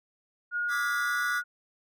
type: tone with pitch glide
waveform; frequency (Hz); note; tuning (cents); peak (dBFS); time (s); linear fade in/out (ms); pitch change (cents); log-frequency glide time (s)
sine; 1435 to 1450; F6 to F#6; +47 to -35; -27; 0.51-1.44; 50; +18; 0.97-1.21
type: chord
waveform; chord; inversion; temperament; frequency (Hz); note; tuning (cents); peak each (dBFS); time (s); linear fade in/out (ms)
square; E dominant seventh; third; equal; 1174.7 / 1318.5 / 1661.2 / 1975.5; D6 / E6 / G#6 / B6; 0 / 0 / 0 / 0; -36 / -40 / -39 / -40; 0.68-1.42; 50
effects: none